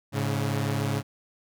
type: tone pair together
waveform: sawtooth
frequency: 106.41 / 139.3 Hz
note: G#2 / C#3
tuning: +43 / +9 cents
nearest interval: perfect fourth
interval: 466 cents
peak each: -24 dBFS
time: 0.12-1.03 s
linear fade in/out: 50 ms
effects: none